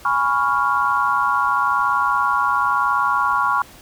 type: chord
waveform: sine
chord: C# dominant seventh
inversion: second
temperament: equal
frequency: 830.6 / 987.8 / 1108.7 / 1396.9 Hz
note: G#5 / B5 / C#6 / E#6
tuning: 0 / 0 / 0 / 0 cents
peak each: -25 / -22 / -19 / -21 dBFS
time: 0.05-3.62 s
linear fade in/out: 2 ms
effects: pink hiss -44 dBFS RMS until 3.81 s